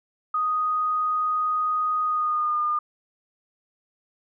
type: tone with pitch glide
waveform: sine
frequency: 1244.5 to 1212.6 Hz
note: D#6 to D#6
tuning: 0 to -45 cents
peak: -21 dBFS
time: 0.34-2.79 s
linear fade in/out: 5 ms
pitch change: -45 cents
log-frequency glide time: 2.04-2.6 s
effects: none